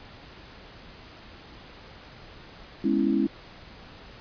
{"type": "chord", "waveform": "sine", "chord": "C# minor seventh", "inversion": "second", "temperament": "equal", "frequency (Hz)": [207.7, 246.9, 277.2, 329.6], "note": ["G#3", "B3", "C#4", "E4"], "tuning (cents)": [0, 0, 0, 0], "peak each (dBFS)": [-26, -30, -25, -26], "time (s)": [2.84, 3.27], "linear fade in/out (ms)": 5, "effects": ["pink hiss -47 dBFS RMS until 4.2 s", "resampled to 11025 Hz"]}